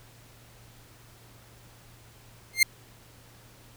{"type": "tone with exponential growth", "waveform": "sawtooth", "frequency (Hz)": 2108, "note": "C7", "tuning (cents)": 12, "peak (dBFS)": -10, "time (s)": [2.53, 2.63], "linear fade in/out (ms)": 5, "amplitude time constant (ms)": 20, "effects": ["added 116 Hz sine -55 dBFS peak until 3.76 s", "pink hiss -55 dBFS RMS until 3.76 s"]}